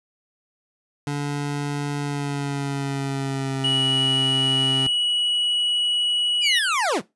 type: tone with pitch glide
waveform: 25% pulse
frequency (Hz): 144.2 to 133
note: D3 to C3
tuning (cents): -31 to +29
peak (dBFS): -20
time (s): 1.07-4.87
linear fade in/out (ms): 2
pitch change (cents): -140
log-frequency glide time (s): 2.01-3.84
type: tone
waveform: triangle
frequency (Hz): 2928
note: F#7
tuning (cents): -19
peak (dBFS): -18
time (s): 3.64-6.59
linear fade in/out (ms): 5
type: linear sweep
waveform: 25% pulse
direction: down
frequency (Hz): 2500 to 124.9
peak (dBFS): -16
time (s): 6.41-7.02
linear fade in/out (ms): 50
effects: noise-tail reverb RT60 0.2 s tail -19 dB re dry + resampled to 24000 Hz